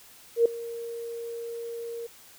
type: tone with ADSR envelope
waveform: sine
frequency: 466.2 Hz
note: A#4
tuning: in tune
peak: -14 dBFS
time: 0.36-2.07 s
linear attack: 95 ms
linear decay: 3 ms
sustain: -19 dB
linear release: 11 ms
effects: white hiss -52 dBFS RMS until 2.38 s